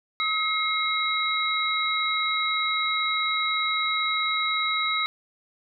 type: tone cluster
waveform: sine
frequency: 1277 / 2142 / 3864 Hz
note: D#6 / C7 / B7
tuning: +45 / +40 / -39 cents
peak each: -27 dBFS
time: 0.2-5.06 s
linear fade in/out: 0 ms
effects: none